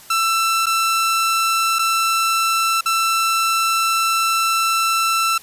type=tone with dropouts; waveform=sawtooth; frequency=1335 Hz; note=E6; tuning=22 cents sharp; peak=-12 dBFS; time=0.1-5.38 s; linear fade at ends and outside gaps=5 ms; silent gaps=0.659-0.666 / 1.787-1.791 / 2.81-2.858 s; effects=white hiss -43 dBFS RMS until 5.42 s + resampled to 32000 Hz